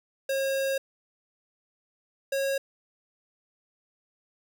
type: tone pair in turn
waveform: square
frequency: 541 / 546.7 Hz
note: C#5 / C#5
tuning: -42 / -24 cents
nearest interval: unison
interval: 18 cents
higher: second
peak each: -26 dBFS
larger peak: neither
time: 0.29-0.78 / 2.32-2.58 s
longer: first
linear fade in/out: 5 ms
effects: none